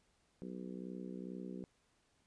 harmonic tone, 62.3 Hz, B1, 16 cents sharp, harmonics 3 / 4 / 5 / 6 / 7 / 8, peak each -46 / -49 / -52 / -51 / -56 / -57 dBFS, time 0.42-1.64 s, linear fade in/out 0 ms, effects pink hiss -75 dBFS RMS until 2.26 s + resampled to 22050 Hz

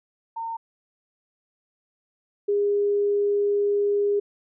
sine tone pair in turn, 912 / 407.7 Hz, A#5 / G#4, -38 / -32 cents, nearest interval octave + major second, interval 1394 cents, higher first, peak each -28 / -19 dBFS, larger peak second, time 0.36-0.57 / 2.48-4.2 s, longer second, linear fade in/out 10 ms, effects none

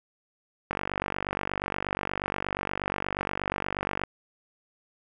click train, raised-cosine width 0.5 ms, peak -13 dBFS, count 162, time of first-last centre 0.71-4.036 s, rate 48.4 Hz, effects none

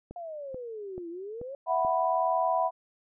click train, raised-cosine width 2 ms, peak -28 dBFS, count 5, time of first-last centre 0.11-1.849 s, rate 2.3 Hz
sine exponential two-way sweep, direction down then up, 713 to 330.4 to 565 Hz, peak -36 dBFS, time 0.16-1.55 s, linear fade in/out 2 ms, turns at 1.09 s
sine chord, E suspended second, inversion none, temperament equal, 659.3 / 740 / 987.8 Hz, E5 / F#5 / B5, 0 / 0 / 0 cents, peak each -28 dBFS, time 1.66-2.71 s, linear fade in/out 50 ms
effects none

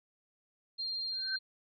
sine tone, 4195 Hz, C8, 4 cents sharp, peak -34 dBFS, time 0.78-1.39 s, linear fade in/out 20 ms
sine tone with exponential growth, 1543 Hz, G6, 28 cents flat, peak -30 dBFS, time 1.11-1.36 s, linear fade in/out 5 ms, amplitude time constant 53 ms
effects none

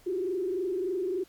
sine tone with frequency modulation, 370 Hz, F#4, in tune, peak -27 dBFS, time 0.06-1.24 s, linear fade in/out 10 ms, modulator 23.4 Hz, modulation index 1.1, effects pink hiss -59 dBFS RMS until 1.28 s + MP3 96 kbps

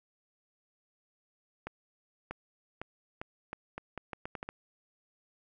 accelerating click train, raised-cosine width 0.5 ms, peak -23 dBFS, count 12, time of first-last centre 1.67-4.49 s, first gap 640 ms, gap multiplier 0.79, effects none

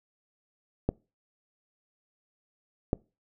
clicks, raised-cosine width 2 ms, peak -11 dBFS, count 2, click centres 0.89 / 2.931 s, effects noise-tail reverb RT60 0.3 s tail -25 dB re dry

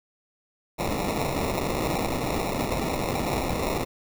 white noise with sample-and-hold, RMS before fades -27 dBFS, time 0.78-3.85 s, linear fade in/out 20 ms, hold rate 1575 Hz, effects none

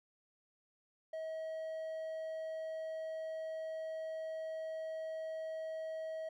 triangle tone with hard clipping, 639 Hz, D#5, 46 cents sharp, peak -40 dBFS, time 1.13-6.29 s, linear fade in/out 5 ms, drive 6 dB, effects none

